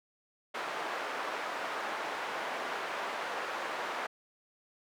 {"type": "band-pass noise", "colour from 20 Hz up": "white", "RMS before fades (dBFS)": -37, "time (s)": [0.54, 4.07], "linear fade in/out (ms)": 10, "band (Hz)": [490, 1400], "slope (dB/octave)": 12, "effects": []}